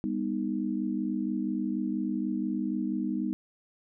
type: chord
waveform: sine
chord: G augmented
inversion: none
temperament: equal with one note detuned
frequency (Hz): 200.7 / 246.9 / 311.1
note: G3 / B3 / D#4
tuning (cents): +41 / 0 / 0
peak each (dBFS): -32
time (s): 0.04-3.33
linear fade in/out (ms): 0
effects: none